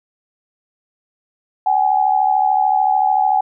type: tone pair together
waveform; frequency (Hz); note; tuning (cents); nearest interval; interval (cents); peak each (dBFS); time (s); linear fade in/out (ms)
sine; 762 / 835.5; G5 / G#5; -49 / +10; major second; 159; -15; 1.66-3.41; 5
effects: none